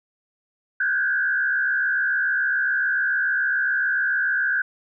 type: tone with frequency modulation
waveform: sine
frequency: 1568 Hz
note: G6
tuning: in tune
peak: -19 dBFS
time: 0.8-4.62 s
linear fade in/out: 5 ms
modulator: 67 Hz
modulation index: 1.3
effects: none